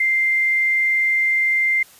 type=tone; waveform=sine; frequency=2093 Hz; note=C7; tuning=in tune; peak=-15 dBFS; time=0-1.83 s; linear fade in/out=5 ms; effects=white hiss -48 dBFS RMS until 1.99 s + resampled to 32000 Hz